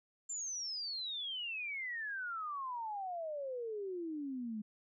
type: exponential sweep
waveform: sine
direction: down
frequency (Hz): 7350 to 207.7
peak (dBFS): -38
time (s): 0.29-4.62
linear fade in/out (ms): 10
effects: none